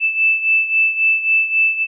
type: beating tone pair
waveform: sine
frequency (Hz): 2637 / 2640.7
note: E7 / E7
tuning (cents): 0 / +2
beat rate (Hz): 3.7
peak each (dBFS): -14 / -19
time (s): 0-1.87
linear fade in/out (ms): 50
effects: none